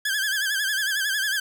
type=tone with vibrato; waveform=sawtooth; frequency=1631 Hz; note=G#6; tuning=32 cents flat; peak=-19 dBFS; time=0.05-1.4 s; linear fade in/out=5 ms; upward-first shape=sine; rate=11 Hz; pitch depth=98 cents each way; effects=none